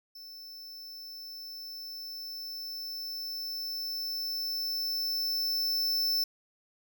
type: tone with level ramp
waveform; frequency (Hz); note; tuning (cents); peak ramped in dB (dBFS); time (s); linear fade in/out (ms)
square; 5300; E8; +9; -45 to -26; 0.15-6.24; 5
effects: none